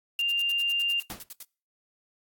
sine tone, 2794 Hz, F7, in tune, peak -24 dBFS, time 0.19-1 s, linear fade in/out 2 ms
blue noise bursts, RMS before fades -40 dBFS, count 13, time 0.19-1.428 s, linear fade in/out 0 ms, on 26 ms, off 75 ms
pink noise with exponential decay, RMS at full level -34 dBFS, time 1.1-1.29 s, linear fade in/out 1 ms, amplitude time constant 40 ms
effects noise-tail reverb RT60 0.4 s tail -26 dB re dry + AAC 64 kbps

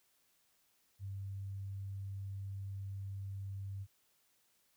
sine tone, 98 Hz, G2, in tune, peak -40 dBFS, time 0.99-3.87 s, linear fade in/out 50 ms, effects white hiss -74 dBFS RMS until 4.76 s

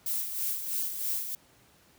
violet noise with tremolo, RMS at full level -30 dBFS, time 0.06-1.35 s, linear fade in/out 2 ms, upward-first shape sine, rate 3.1 Hz, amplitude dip 55%, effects pink hiss -61 dBFS RMS until 1.98 s + high-pass 60 Hz 12 dB/octave

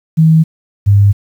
sine tone pair in turn, 160 / 100.79 Hz, D#3 / G2, +49 / +49 cents, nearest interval minor sixth, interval 800 cents, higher first, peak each -4 dBFS, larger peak neither, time 0.17-0.44 / 0.86-1.13 s, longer neither, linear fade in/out 20 ms, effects 7-bit

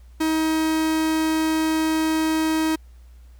45% pulse tone, 316.9 Hz, D#4, 32 cents sharp, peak -19 dBFS, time 0.2-2.76 s, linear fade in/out 10 ms, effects added 60 Hz sine -43 dBFS peak until 3.39 s + pink hiss -62 dBFS RMS until 3.39 s

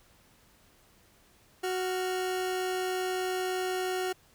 30% pulse tone pair together, 370 / 1396.9 Hz, F#4 / F6, 0 / 0 cents, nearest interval octave + major seventh, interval 2300 cents, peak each -27 / -38 dBFS, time 1.63-4.13 s, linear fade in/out 10 ms, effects pink hiss -62 dBFS RMS until 4.34 s

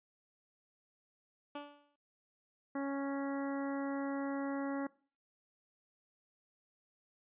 15% pulse tone with exponential decay, 290 Hz, D4, 22 cents flat, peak -33 dBFS, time 1.55-1.96 s, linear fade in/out 5 ms, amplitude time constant 87 ms
harmonic tone, 277.2 Hz, C#4, in tune, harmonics 1 / 2 / 3 / 4 / 5 / 6 / 7, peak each -36 / -42 / -46 / -48 / -50 / -52 / -53 dBFS, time 2.75-4.87 s, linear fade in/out 5 ms
effects noise-tail reverb RT60 0.4 s tail -20 dB re dry + resampled to 8000 Hz

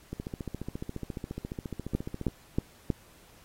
two click trains, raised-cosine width 3 ms, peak -22 / -13 dBFS, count 32 / 4, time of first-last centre 0.13-2.283 / 1.95-2.902 s, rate 14.4 / 3.15 Hz, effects pink hiss -58 dBFS RMS until 3.44 s + AAC 48 kbps

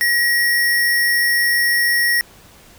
sine tone with sample-and-hold, 1903 Hz, A#6, 35 cents sharp, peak -13 dBFS, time 0.01-2.21 s, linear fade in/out 0 ms, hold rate 7350 Hz, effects pink hiss -46 dBFS RMS until 2.78 s

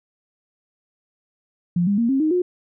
sine tone with pitch steps, 174.61 / 201.7 / 233.1 / 269.3 / 311.1 / 359.5 Hz, F3 / G3 / A#3 / C#4 / D#4 / F#4, 0 / +50 / 0 / -50 / 0 / -50 cents, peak -16 dBFS, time 1.76-2.42 s, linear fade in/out 5 ms, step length 110 ms, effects none

